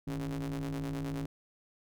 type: ring-modulated tone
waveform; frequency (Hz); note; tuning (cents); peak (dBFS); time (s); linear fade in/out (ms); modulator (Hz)
45% pulse; 62.5; B1; +21; -31; 0.07-1.26; 5; 214
effects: none